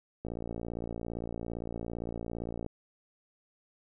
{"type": "click train", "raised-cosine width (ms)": 2, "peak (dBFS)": -24, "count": 140, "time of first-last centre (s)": [0.25, 2.663], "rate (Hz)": 57.6, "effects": []}